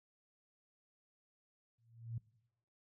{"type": "tone with exponential growth", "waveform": "sine", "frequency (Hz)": 115.5, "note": "A#2", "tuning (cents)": -16, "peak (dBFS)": -36, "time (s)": [1.78, 2.18], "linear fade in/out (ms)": 5, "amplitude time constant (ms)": 86, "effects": ["noise-tail reverb RT60 0.9 s tail -22 dB re dry", "high-pass 60 Hz 12 dB/octave"]}